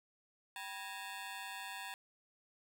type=ring-modulated tone; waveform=15% pulse; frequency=876 Hz; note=A5; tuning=8 cents flat; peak=-34 dBFS; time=0.56-1.94 s; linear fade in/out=0 ms; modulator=99.2 Hz; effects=none